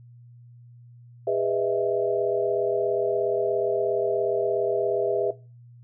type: chord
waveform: sine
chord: E major seventh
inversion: first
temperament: equal with one note detuned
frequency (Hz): 406.3 / 493.9 / 622.3 / 659.3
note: G#4 / B4 / D#5 / E5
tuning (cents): -38 / 0 / 0 / 0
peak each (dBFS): -26 / -27 / -31 / -25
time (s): 1.27-5.31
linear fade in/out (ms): 5
effects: noise-tail reverb RT60 0.3 s tail -19 dB re dry + added 120 Hz sine -46 dBFS peak until 5.83 s